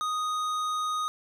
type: tone with tanh clipping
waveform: sine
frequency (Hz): 1244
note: D#6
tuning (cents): -1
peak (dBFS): -29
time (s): 0.01-1.08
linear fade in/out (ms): 0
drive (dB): 14
effects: none